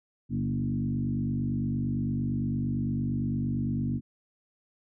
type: tone with frequency modulation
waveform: sine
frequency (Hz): 182.1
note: F#3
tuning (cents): -27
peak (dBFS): -26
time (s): 0.29-4.01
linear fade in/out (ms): 50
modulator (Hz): 48.8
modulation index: 1.9
effects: none